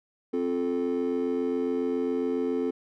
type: chord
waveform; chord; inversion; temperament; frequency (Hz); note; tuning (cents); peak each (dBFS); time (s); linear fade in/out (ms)
triangle; F major; second; just; 261.9 / 349.2 / 436.5; C4 / F4 / A4; +2 / 0 / -14; -26 / -29 / -26; 0.33-2.71; 10
effects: tanh soft clip ceiling -17 dBFS